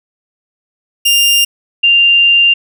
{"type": "tone pair in turn", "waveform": ["sawtooth", "sine"], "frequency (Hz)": [2800, 2789], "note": ["F7", "F7"], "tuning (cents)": [4, -3], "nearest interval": "unison", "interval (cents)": 7, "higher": "first", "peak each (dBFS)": [-4, -5], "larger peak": "first", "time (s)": [[1.05, 1.45], [1.83, 2.54]], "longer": "second", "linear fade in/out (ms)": 10, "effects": []}